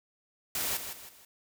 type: noise with echo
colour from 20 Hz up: white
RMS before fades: -32 dBFS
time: 0.55-0.77 s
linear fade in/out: 2 ms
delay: 160 ms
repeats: 3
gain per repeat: -8 dB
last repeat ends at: 1.25 s
effects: none